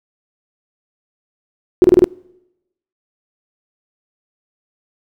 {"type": "tone bursts", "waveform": "sine", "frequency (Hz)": 360.2, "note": "F#4", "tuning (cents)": -46, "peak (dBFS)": -4, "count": 5, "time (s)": [1.82, 2.042], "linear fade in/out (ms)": 0, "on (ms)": 22, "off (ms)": 28, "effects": ["noise-tail reverb RT60 0.9 s tail -25 dB re dry"]}